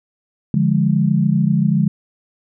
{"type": "chord", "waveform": "sine", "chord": "D diminished", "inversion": "none", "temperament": "equal", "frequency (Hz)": [146.83, 174.61, 207.7], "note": ["D3", "F3", "Ab3"], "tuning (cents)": [0, 0, 0], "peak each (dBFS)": -17, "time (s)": [0.54, 1.88], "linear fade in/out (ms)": 2, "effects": []}